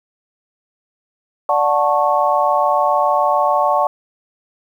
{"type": "chord", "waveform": "sine", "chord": "D major seventh", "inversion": "none", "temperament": "just", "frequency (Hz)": [587.3, 734.2, 881, 1101.2], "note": ["D5", "F#5", "A5", "C#6"], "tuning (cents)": [0, -14, 2, -12], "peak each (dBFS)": -18, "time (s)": [1.49, 3.87], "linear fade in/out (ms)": 2, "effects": ["8-bit"]}